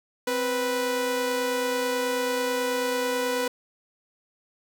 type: tone pair together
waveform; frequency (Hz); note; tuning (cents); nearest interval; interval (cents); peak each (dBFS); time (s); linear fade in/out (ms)
sawtooth; 260.9 / 492.6; C4 / B4; -5 / -5; major seventh; 1100; -28 / -21; 0.27-3.48; 5
effects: none